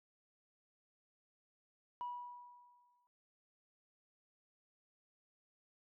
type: tone with exponential decay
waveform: sine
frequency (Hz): 975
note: B5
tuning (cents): -23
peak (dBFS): -37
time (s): 2.01-3.07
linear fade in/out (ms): 0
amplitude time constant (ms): 230
effects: tanh soft clip ceiling -36 dBFS